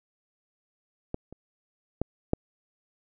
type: clicks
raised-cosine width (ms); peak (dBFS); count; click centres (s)
2; -17 / -30 / -13 / -9; 4; 1.144 / 1.326 / 2.016 / 2.334
effects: none

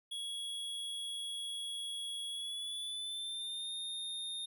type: tone with pitch glide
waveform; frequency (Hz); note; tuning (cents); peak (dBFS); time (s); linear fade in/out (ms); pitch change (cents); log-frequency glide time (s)
square; 3339 to 3662; G#7 to A#7; +9 to -32; -39; 0.11-4.46; 10; +159; 2.28-3.71
effects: none

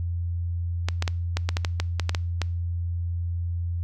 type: clicks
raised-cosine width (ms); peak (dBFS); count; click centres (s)
0.2; -9; 12; 0.886 / 1.024 / 1.078 / 1.37 / 1.49 / 1.569 / 1.648 / 1.8 / 1.997 / 2.094 / 2.148 / 2.417
effects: noise-tail reverb RT60 0.5 s tail -24 dB re dry + added 86 Hz sine -25 dBFS peak until 3.83 s

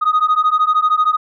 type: beating tone pair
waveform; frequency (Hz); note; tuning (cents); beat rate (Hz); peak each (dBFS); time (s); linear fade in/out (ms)
sine; 1240 / 1253; D#6 / D#6; -6 / +12; 13; -13; 0.01-1.17; 20
effects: tanh soft clip ceiling -8 dBFS

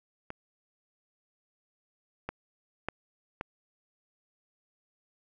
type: clicks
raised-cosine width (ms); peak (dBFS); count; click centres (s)
0.5; -23 / -19 / -16 / -19; 4; 0.304 / 2.29 / 2.886 / 3.411
effects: none

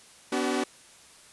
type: tone cluster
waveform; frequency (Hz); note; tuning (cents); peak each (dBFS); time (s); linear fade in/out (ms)
sawtooth; 249.4 / 289.1 / 378.7; B3 / D4 / F#4; +17 / -27 / +40; -26; 0.32-0.64; 5
effects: white hiss -53 dBFS RMS until 1.32 s + resampled to 24000 Hz

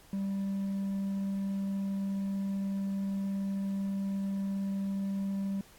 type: tone with hard clipping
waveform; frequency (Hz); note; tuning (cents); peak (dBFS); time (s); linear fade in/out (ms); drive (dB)
sine; 196; G3; 0; -31; 0.13-5.61; 2; 2
effects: pink hiss -58 dBFS RMS until 5.78 s + AAC 64 kbps

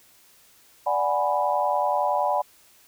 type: chord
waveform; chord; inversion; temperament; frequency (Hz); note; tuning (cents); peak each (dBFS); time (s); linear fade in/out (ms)
sine; G# half-diminished seventh; second; equal; 587.3 / 740 / 830.6 / 987.8; D5 / F#5 / G#5 / B5; 0 / 0 / 0 / 0; -26; 0.86-2.42; 10
effects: white hiss -56 dBFS RMS until 2.87 s

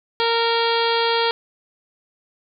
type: harmonic tone with a mistuned harmonic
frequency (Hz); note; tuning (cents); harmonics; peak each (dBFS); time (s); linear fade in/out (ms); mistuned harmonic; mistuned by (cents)
462; A#4; -16; 1 / 2 / 3 / 4 / 5 / 6 / 7 / 8 / 9 / 10; -21 / -22 / -27 / -30 / -31 / -32 / -26 / -33 / -29 / -31; 0.2-1.31; 0; 7; +30
effects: none

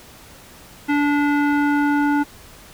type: tone with low-pass filter sweep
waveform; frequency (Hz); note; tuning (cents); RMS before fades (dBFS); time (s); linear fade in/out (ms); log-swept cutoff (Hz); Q
square; 290; D4; -22; -18; 0.88-2.24; 20; 2100 to 1300; 2
effects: pink hiss -44 dBFS RMS until 2.73 s

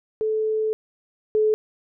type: tone pair in turn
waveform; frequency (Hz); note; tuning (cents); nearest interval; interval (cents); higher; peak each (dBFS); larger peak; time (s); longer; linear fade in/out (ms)
sine; 435.2 / 430.4; A4 / A4; -19 / -38; unison; 19; first; -20 / -16; second; 0.21-0.73 / 1.35-1.54; first; 0
effects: none

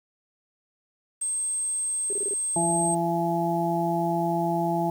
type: tone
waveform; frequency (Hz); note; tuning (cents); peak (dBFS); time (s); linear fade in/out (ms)
sine; 8372; C9; 0; -25; 1.21-2.95; 10
type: tone bursts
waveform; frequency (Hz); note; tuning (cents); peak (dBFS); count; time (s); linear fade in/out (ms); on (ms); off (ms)
sine; 401.2; G4; +40; -30; 5; 2.1-2.337; 2; 29; 23
type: harmonic tone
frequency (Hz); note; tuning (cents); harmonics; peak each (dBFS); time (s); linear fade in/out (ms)
169.3; E3; +46; 1 / 2 / 4 / 5; -28 / -28 / -28 / -28; 2.56-4.9; 2
effects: 8-bit

